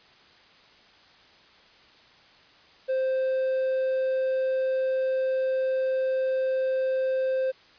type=tone; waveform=triangle; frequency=523.3 Hz; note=C5; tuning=in tune; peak=-21 dBFS; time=2.88-7.52 s; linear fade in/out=20 ms; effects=white hiss -55 dBFS RMS until 7.78 s + resampled to 11025 Hz